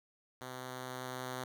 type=tone with level ramp; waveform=5% pulse; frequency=127.8 Hz; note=C3; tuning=40 cents flat; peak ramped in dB=-32 to -27 dBFS; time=0.41-1.44 s; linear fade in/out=2 ms; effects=none